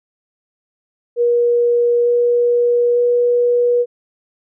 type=tone with pitch steps; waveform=sine; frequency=477.8 / 480.8 / 483.9 Hz; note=A#4 / B4 / B4; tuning=+43 / -46 / -35 cents; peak=-11 dBFS; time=1.16-3.86 s; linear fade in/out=50 ms; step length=900 ms; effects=none